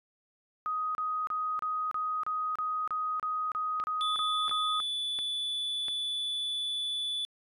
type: tone bursts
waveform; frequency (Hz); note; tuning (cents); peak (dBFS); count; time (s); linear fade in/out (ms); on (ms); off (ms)
sine; 1252; D#6; +10; -29; 13; 0.66-4.802; 0; 290; 31
type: click train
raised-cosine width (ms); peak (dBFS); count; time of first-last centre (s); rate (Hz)
0.3; -26; 4; 3.8-5.883; 1.44
type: tone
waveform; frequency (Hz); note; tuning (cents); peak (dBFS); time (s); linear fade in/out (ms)
triangle; 3466; A7; -27; -29; 4.01-7.25; 0
effects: resampled to 32000 Hz